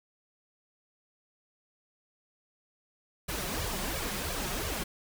pink noise with flanger, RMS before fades -34 dBFS, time 3.28-4.84 s, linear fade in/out 10 ms, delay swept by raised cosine 1.7 to 5.6 ms, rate 2.9 Hz, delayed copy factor +0.95, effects none

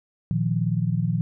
sine chord, Bb suspended fourth, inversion none, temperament equal, 116.54 / 155.56 / 174.61 Hz, Bb2 / Eb3 / F3, 0 / 0 / 0 cents, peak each -25 dBFS, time 0.31-1.21 s, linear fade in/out 0 ms, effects none

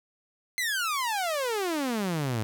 sawtooth exponential sweep, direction down, 2093 to 103.83 Hz, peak -23 dBFS, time 0.58-2.43 s, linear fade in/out 0 ms, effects none

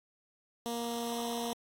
10% pulse tone with notch filter, 234.9 Hz, A#3, 13 cents sharp, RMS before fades -36 dBFS, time 0.66-1.53 s, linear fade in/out 0 ms, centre 1500 Hz, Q 0.85, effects AAC 48 kbps

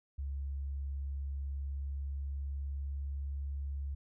sine tone with pitch glide, 69.3 to 69.86 Hz, C#2 to C#2, 0 to +14 cents, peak -35 dBFS, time 0.18-3.95 s, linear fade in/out 10 ms, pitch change +14 cents, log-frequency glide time 1.31-3.27 s, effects none

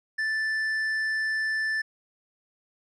triangle tone with tanh clipping, 1760 Hz, A6, in tune, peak -26 dBFS, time 0.18-1.82 s, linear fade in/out 10 ms, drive 10 dB, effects none

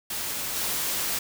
white noise with level steps, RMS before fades -31 / -28 dBFS, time 0.1-1.19 s, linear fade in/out 5 ms, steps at 0.55 s, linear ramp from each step 20 ms, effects none

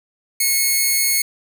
5% pulse tone with amplitude modulation, 2185 Hz, C#7, 26 cents flat, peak -4 dBFS, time 0.4-1.22 s, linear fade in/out 5 ms, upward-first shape sine, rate 299 Hz, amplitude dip 25%, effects none

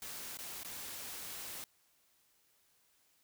white noise with dropouts, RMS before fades -45 dBFS, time 0.02-1.64 s, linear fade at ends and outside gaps 1 ms, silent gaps 0.372-0.388 / 0.633-0.647 s, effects white hiss -72 dBFS RMS until 3.23 s

